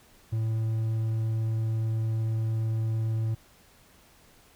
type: tone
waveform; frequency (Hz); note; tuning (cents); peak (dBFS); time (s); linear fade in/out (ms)
triangle; 111.4; A2; +22; -23; 0.32-3.35; 10
effects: pink hiss -58 dBFS RMS until 4.55 s